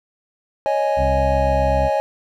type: chord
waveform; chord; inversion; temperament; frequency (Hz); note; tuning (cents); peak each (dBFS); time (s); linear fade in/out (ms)
triangle; C# suspended second; none; equal; 554.4 / 622.3 / 830.6; C#5 / D#5 / G#5; 0 / 0 / 0; -19; 0.66-2; 0
type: harmonic tone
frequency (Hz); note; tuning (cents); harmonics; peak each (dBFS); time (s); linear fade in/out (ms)
66.3; C2; +23; 1 / 2 / 3 / 4; -20 / -26 / -33 / -31; 0.96-1.9; 50
effects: none